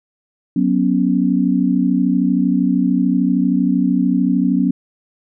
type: chord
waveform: sine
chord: F# suspended fourth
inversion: none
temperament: equal with one note detuned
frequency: 185 / 244.1 / 277.2 Hz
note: F#3 / B3 / C#4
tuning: 0 / -20 / 0 cents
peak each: -17 dBFS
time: 0.56-4.71 s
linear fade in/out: 5 ms
effects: none